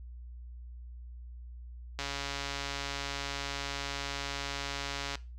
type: click train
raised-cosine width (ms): 0.2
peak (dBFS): -18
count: 444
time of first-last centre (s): 1.99-5.154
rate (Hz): 140
effects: noise-tail reverb RT60 0.3 s tail -19 dB re dry + added 60 Hz sine -43 dBFS peak until 5.38 s